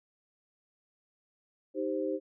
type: chord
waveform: sine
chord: C minor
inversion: first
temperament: equal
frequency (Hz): 311.1 / 392 / 523.3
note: Eb4 / G4 / C5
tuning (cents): 0 / 0 / 0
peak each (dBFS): -34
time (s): 1.74-2.2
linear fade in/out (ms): 50
effects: none